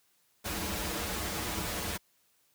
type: noise with comb filter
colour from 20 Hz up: pink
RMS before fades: -34 dBFS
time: 0.44-1.98 s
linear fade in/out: 20 ms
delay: 7.7 ms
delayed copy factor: -0.85
effects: white hiss -70 dBFS RMS until 2.54 s + high-pass 60 Hz 12 dB/octave